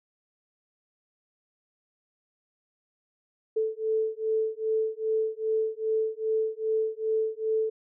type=beating tone pair; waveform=sine; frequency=438.4 / 440.9 Hz; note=A4 / A4; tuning=-6 / +4 cents; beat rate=2.5 Hz; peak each=-28 dBFS; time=3.56-7.7 s; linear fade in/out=10 ms; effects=none